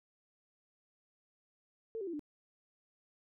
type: tone with pitch steps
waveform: sine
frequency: 448.5 / 390.4 / 339.9 / 295.9 Hz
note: A4 / G4 / F4 / D4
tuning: +33 / -7 / -47 / +13 cents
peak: -37 dBFS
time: 1.95-2.194 s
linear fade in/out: 0 ms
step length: 61 ms
effects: none